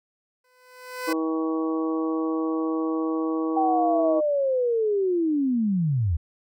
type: tone with exponential growth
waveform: 15% pulse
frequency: 504 Hz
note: B4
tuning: 35 cents sharp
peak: -18 dBFS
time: 0.44-1.13 s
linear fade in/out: 5 ms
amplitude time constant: 150 ms
type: harmonic tone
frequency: 160.2 Hz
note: E3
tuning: 49 cents flat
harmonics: 2 / 3 / 4 / 5 / 6 / 7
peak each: -24 / -30 / -39 / -40 / -42 / -35 dBFS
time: 1.07-4.21 s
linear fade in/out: 20 ms
type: linear sweep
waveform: sine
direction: down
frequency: 784 to 72.8 Hz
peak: -20 dBFS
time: 3.56-6.17 s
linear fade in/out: 10 ms
effects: none